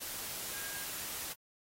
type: tone in noise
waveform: sine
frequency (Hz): 1623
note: G#6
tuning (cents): -40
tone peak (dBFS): -48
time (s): 0.53-0.85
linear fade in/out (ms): 20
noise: white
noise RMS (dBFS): -41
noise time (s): 0-1.34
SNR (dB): -10
effects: AAC 48 kbps